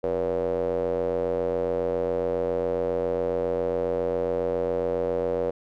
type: tone with band-pass filter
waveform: square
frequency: 43.65 Hz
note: F1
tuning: in tune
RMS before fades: -26 dBFS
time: 0.03-5.51 s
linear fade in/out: 10 ms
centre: 510 Hz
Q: 6.7
effects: none